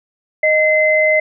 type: tone pair together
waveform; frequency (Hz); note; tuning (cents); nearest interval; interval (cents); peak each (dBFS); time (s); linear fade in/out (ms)
sine; 620 / 2057; D#5 / C7; -6 / -30; octave + major sixth; 2076; -13; 0.43-1.2; 5
effects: none